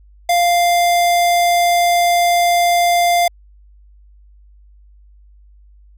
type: tone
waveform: square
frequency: 697 Hz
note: F5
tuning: 4 cents flat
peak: -12 dBFS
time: 0.29-3.28 s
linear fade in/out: 5 ms
effects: added 50 Hz sine -43 dBFS peak until 5.97 s